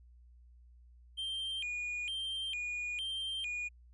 triangle tone with vibrato, 2778 Hz, F7, 10 cents flat, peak -34 dBFS, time 1.17-3.69 s, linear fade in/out 20 ms, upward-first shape square, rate 1.1 Hz, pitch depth 220 cents each way, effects added 60 Hz sine -56 dBFS peak until 3.93 s + resampled to 24000 Hz

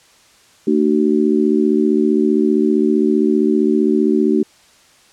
harmonic tone, 75.3 Hz, D2, 44 cents sharp, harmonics 3 / 4 / 5, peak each -16 / -16 / -16 dBFS, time 0.67-4.43 s, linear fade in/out 5 ms, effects white hiss -50 dBFS RMS until 5.12 s + low-pass 8000 Hz 12 dB/octave

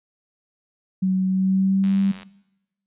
sine tone with pitch glide, 187.7 to 196.01 Hz, F#3 to G3, +25 to 0 cents, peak -17 dBFS, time 1.02-2.12 s, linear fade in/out 10 ms, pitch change +75 cents, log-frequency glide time 1.27-2.01 s
click train, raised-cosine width 0.2 ms, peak -23 dBFS, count 37, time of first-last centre 1.84-2.231 s, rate 92 Hz
effects noise-tail reverb RT60 0.9 s tail -19 dB re dry + resampled to 8000 Hz

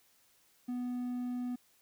triangle tone, 246.9 Hz, B3, in tune, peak -32 dBFS, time 0.68-1.56 s, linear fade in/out 10 ms, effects white hiss -68 dBFS RMS until 1.81 s

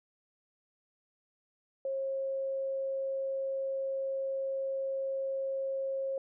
sine tone, 539 Hz, C#5, 49 cents flat, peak -31 dBFS, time 1.85-6.18 s, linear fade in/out 2 ms, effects none

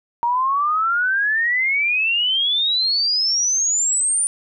sine exponential sweep, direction up, 932.3 to 9400 Hz, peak -16 dBFS, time 0.23-4.27 s, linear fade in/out 0 ms, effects none

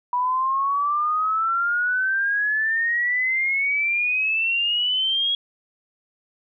sine exponential sweep, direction up, 977 to 3322 Hz, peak -19 dBFS, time 0.13-5.35 s, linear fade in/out 2 ms, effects none

